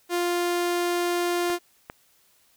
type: tone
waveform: sawtooth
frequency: 350 Hz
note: F4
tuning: 4 cents sharp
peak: -19 dBFS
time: 0.09-1.59 s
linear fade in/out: 50 ms
type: clicks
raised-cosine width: 0.5 ms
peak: -20 dBFS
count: 2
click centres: 1.501 / 1.899 s
effects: white hiss -62 dBFS RMS until 2.56 s